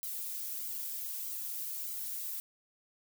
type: noise with flanger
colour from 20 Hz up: violet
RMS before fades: -39 dBFS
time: 0.03-2.4 s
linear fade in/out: 0 ms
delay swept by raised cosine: 1.1 to 3.1 ms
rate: 1.6 Hz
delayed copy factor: -1
effects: none

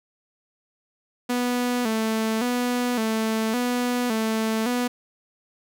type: tone with vibrato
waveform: sawtooth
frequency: 233.1 Hz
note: A#3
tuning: in tune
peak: -18 dBFS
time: 1.29-4.88 s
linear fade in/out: 10 ms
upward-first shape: square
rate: 0.89 Hz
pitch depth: 91 cents each way
effects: none

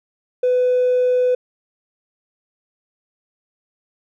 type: tone with hard clipping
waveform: sine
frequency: 500 Hz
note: B4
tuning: 21 cents sharp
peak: -14 dBFS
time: 0.43-1.35 s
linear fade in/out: 5 ms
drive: 1 dB
effects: none

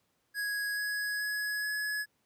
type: tone with pitch steps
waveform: square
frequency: 1661.2 / 1671.8 / 1682.4 / 1693.2 Hz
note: G#6 / G#6 / G#6 / G#6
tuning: 0 / +11 / +22 / +33 cents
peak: -32 dBFS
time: 0.34-2.06 s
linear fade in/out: 50 ms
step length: 430 ms
effects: pink hiss -75 dBFS RMS until 2.25 s + high-pass 100 Hz 12 dB/octave

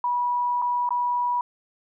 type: tone with dropouts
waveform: sine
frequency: 974 Hz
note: B5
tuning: 24 cents flat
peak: -21 dBFS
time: 0.04-1.41 s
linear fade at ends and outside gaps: 2 ms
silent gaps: 0.618-0.622 / 0.891-0.906 s
effects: none

